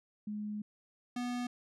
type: tone pair in turn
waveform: sine / square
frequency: 209.9 / 245 Hz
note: G#3 / B3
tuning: +19 / -14 cents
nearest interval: minor third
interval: 267 cents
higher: second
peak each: -36 / -35 dBFS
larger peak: second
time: 0.27-0.62 / 1.16-1.47 s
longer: first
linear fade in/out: 5 ms
effects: low-pass 8000 Hz 12 dB/octave